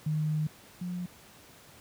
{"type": "tone pair in turn", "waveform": "sine", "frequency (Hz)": [153.7, 178.35], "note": ["D#3", "F3"], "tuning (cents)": [-21, 37], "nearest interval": "minor third", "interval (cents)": 258, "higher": "second", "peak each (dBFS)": [-26, -32], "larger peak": "first", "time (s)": [[0.06, 0.47], [0.81, 1.06]], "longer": "first", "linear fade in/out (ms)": 5, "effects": ["pink hiss -54 dBFS RMS until 1.8 s", "high-pass 80 Hz 12 dB/octave"]}